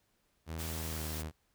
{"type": "tone with pitch glide", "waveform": "sawtooth", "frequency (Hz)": [80.6, 78.17], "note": ["E2", "D#2"], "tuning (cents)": [-38, 9], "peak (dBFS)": -34, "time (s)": [0.46, 1.32], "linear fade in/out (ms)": 50, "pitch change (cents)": -53, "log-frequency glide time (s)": [0.73, 1.05]}
{"type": "high-pass noise", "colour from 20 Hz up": "white", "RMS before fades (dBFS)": -43, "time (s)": [0.58, 1.23], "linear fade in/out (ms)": 20, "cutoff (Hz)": 120, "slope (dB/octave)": 48}
{"effects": ["pink hiss -75 dBFS RMS until 1.54 s"]}